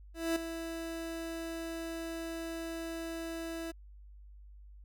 30% pulse tone with ADSR envelope, 330 Hz, E4, 2 cents sharp, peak -25 dBFS, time 0.14-3.72 s, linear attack 220 ms, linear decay 5 ms, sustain -10 dB, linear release 16 ms, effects added 50 Hz sine -50 dBFS peak until 4.84 s

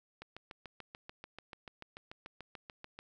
click train, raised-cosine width 0.3 ms, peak -30 dBFS, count 20, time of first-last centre 0.22-2.99 s, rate 6.86 Hz, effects none

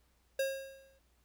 square tone with exponential decay, 540 Hz, C#5, 45 cents flat, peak -29 dBFS, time 0.39-0.99 s, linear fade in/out 5 ms, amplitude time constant 130 ms, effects added 60 Hz sine -70 dBFS peak until 1.24 s + pink hiss -74 dBFS RMS until 1.24 s

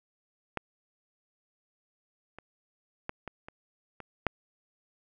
clicks, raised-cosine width 0.5 ms, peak -16 / -29 / -18 / -23 / -28 / -27 / -10 dBFS, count 7, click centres 0.573 / 2.386 / 3.094 / 3.277 / 3.485 / 4.003 / 4.267 s, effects none

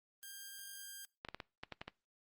5% pulse tone, 1600 Hz, G6, 35 cents sharp, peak -37 dBFS, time 0.23-1.05 s, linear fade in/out 0 ms
clicks, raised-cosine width 0.3 ms, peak -27 dBFS, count 8, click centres 1.249 / 1.287 / 1.346 / 1.402 / 1.635 / 1.723 / 1.815 / 1.88 s
effects noise-tail reverb RT60 0.3 s tail -24 dB re dry + Opus 24 kbps

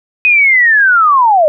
sine linear sweep, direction down, 2522 to 579 Hz, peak -5 dBFS, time 0.25-1.48 s, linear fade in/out 0 ms, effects none

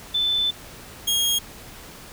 sine / sawtooth tone pair in turn, 3520 / 3263 Hz, A7 / G#7, 0 / -31 cents, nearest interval minor second, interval 131 cents, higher first, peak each -19 / -16 dBFS, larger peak second, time 0.14-0.51 / 1.07-1.39 s, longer first, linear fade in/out 10 ms, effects pink hiss -42 dBFS RMS until 2.12 s

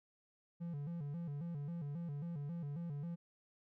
triangle tone with vibrato, 156.5 Hz, D#3, 10 cents sharp, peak -38 dBFS, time 0.6-3.16 s, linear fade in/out 20 ms, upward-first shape square, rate 3.7 Hz, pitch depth 150 cents each way, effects none

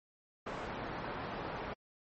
white low-pass noise, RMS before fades -41 dBFS, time 0.46-1.74 s, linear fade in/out 10 ms, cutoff 1100 Hz, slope 12 dB/octave, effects MP3 32 kbps

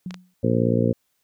sine tone with exponential decay, 181.5 Hz, F#3, 33 cents flat, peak -26 dBFS, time 0.06-0.34 s, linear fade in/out 2 ms, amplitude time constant 59 ms
clicks, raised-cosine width 0.2 ms, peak -19 dBFS, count 2, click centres 0.108 / 0.143 s
harmonic tone, 58.27 Hz, A#1, in tune, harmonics 2 / 3 / 4 / 5 / 6 / 7 / 8 / 9, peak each -23 / -25 / -23 / -28 / -29 / -30 / -26 / -27 dBFS, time 0.43-0.93 s, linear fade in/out 10 ms
effects white hiss -71 dBFS RMS until 1.23 s

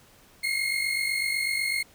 35% pulse tone pair together, 2127 / 2175 Hz, C7 / C#7, +28 / -33 cents, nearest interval unison, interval 39 cents, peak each -26 / -27 dBFS, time 0.43-1.83 s, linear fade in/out 10 ms, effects pink hiss -56 dBFS RMS until 1.94 s

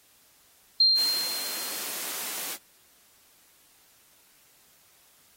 sine tone with exponential decay, 4182 Hz, C8, 2 cents flat, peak -15 dBFS, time 0.8-2.09 s, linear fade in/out 5 ms, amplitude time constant 280 ms
white high-pass noise, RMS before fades -34 dBFS, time 0.95-2.58 s, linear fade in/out 50 ms, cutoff 210 Hz, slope 24 dB/octave
effects white hiss -60 dBFS RMS until 5.36 s + AAC 48 kbps

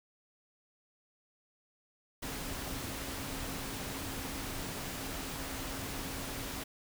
sine tone in noise, 270 Hz, C#4, 45 cents flat, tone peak -47 dBFS, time 2.22-6.64 s, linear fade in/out 10 ms, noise pink, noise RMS -40 dBFS, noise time 2.22-6.64 s, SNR -10 dB, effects none

